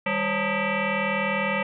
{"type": "tone with frequency modulation", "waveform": "sine", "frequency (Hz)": 880, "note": "A5", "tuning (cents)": 0, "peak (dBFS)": -22, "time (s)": [0.06, 1.63], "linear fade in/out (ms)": 5, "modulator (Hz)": 360, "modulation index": 4.8, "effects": []}